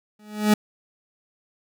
40% pulse tone with exponential growth, 211 Hz, G#3, 28 cents sharp, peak -11 dBFS, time 0.19-0.54 s, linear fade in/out 5 ms, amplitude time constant 74 ms, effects none

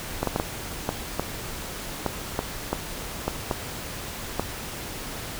clicks, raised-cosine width 1 ms, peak -9 dBFS, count 12, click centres 0.23 / 0.273 / 0.361 / 0.399 / 0.891 / 1.196 / 2.063 / 2.391 / 2.73 / 3.28 / 3.512 / 4.396 s, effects pink hiss -35 dBFS RMS until 5.39 s

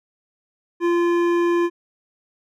triangle tone with hard clipping, 344.9 Hz, F4, 22 cents flat, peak -18 dBFS, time 0.8-1.7 s, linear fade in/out 50 ms, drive 16 dB, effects none

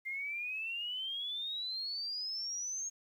sine exponential sweep, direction up, 2093 to 6570 Hz, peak -36 dBFS, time 0.05-2.9 s, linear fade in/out 20 ms, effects 11-bit

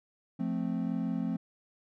triangle chord, F major, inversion none, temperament equal, 174.61 / 220 / 261.6 Hz, F3 / A3 / C4, 0 / 0 / 0 cents, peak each -32 dBFS, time 0.39-1.37 s, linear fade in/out 10 ms, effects none

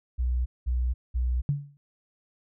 sine tone bursts, 61.74 Hz, B1, in tune, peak -23 dBFS, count 3, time 0.18-1.42 s, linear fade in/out 20 ms, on 280 ms, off 200 ms
sine tone with exponential decay, 143 Hz, D3, 46 cents flat, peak -19 dBFS, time 1.49-1.77 s, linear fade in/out 0 ms, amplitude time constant 60 ms
effects none

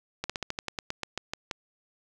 slowing click train, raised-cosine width 0.2 ms, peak -14 dBFS, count 13, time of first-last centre 0.24-1.512 s, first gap 56 ms, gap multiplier 1.11, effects none

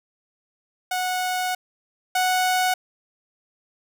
sawtooth tone pair in turn, 735 / 738.1 Hz, F#5 / F#5, -12 / -4 cents, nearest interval unison, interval 8 cents, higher second, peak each -19 / -15 dBFS, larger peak second, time 0.91-1.55 / 2.15-2.74 s, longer first, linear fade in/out 5 ms, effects none

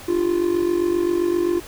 triangle tone with amplitude modulation, 348 Hz, F4, 6 cents flat, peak -12 dBFS, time 0.08-1.6 s, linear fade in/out 10 ms, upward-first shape sine, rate 47.6 Hz, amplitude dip 75%, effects pink hiss -39 dBFS RMS until 1.67 s

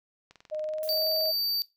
click train, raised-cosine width 0.2 ms, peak -33 dBFS, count 21, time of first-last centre 0.31-1.258 s, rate 21.1 Hz
sine tone with pitch glide, 615 to 632.7 Hz, D#5 to D#5, -20 to +29 cents, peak -29 dBFS, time 0.51-1.32 s, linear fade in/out 20 ms, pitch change +49 cents, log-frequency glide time 0.63-1.1 s
violet noise with exponential decay, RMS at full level -40 dBFS, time 0.83-1.43 s, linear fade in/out 1 ms, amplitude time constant 130 ms
square tone, 4621 Hz, D8, 29 cents flat, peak -26 dBFS, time 0.89-1.62 s, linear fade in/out 0 ms
effects noise-tail reverb RT60 0.2 s tail -17 dB re dry

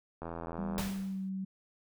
click train, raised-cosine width 1 ms, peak -26 dBFS, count 49, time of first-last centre 0.22-0.795 s, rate 83.5 Hz
sine tone with pitch glide, 196 to 190.97 Hz, G3 to G3, 0 to -45 cents, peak -34 dBFS, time 0.58-1.45 s, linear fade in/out 10 ms, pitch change -45 cents, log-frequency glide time 0.75-1.22 s
pink noise with exponential decay, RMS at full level -35 dBFS, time 0.78-1.29 s, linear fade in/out 0 ms, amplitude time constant 110 ms
effects none

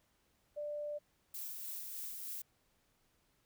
sine tone, 591 Hz, D5, 11 cents sharp, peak -38 dBFS, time 0.56-0.99 s, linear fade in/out 20 ms
violet noise with tremolo, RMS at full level -43 dBFS, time 1.34-2.42 s, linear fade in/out 5 ms, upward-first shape sine, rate 3.3 Hz, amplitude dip 30%
effects pink hiss -75 dBFS RMS until 3.45 s

